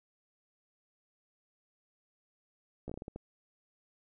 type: slowing click train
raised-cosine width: 2 ms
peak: -28 dBFS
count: 8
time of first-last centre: 2.88-3.16 s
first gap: 15 ms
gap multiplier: 1.32
effects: none